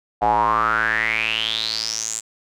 square tone with band-pass filter sweep, 55.6 Hz, A1, 19 cents sharp, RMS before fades -21 dBFS, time 0.21-2.21 s, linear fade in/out 20 ms, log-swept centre 760 to 7700 Hz, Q 8.8, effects none

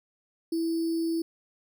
sine tone with sample-and-hold, 329.6 Hz, E4, in tune, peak -25 dBFS, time 0.52-1.22 s, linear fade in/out 5 ms, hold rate 4900 Hz, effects none

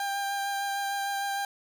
30% pulse tone with vibrato, 796 Hz, G5, 26 cents sharp, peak -26 dBFS, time 0-1.45 s, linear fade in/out 2 ms, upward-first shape sine, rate 6.6 Hz, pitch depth 13 cents each way, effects none

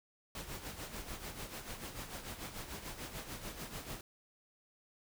pink noise with tremolo, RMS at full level -43 dBFS, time 0.35-4.01 s, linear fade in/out 2 ms, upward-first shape sine, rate 6.8 Hz, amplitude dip 60%, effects none

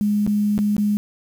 sine tone with dropouts, 207.5 Hz, G#3, 1 cent flat, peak -16 dBFS, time 0.01-0.97 s, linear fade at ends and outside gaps 0 ms, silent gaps 0.265-0.275 / 0.579-0.589 / 0.766-0.781 s, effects 7-bit

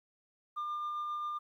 sine tone with tremolo, 1200 Hz, D6, 37 cents sharp, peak -31 dBFS, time 0.56-1.39 s, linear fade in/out 20 ms, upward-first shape sine, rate 7.5 Hz, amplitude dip 25%, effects tanh soft clip ceiling -33 dBFS + 12-bit

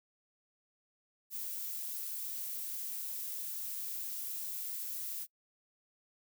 violet noise, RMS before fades -40 dBFS, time 1.3-5.27 s, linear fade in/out 50 ms, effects noise-tail reverb RT60 0.1 s tail -25 dB re dry

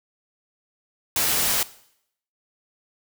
white noise, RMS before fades -22 dBFS, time 1.16-1.63 s, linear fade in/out 2 ms, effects noise-tail reverb RT60 0.7 s tail -18 dB re dry

